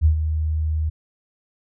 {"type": "tone with ADSR envelope", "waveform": "sine", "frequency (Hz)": 78, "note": "D#2", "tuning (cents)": 5, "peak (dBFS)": -10, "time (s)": [0.01, 0.9], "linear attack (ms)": 42, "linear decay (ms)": 100, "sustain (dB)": -9, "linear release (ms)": 14, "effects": []}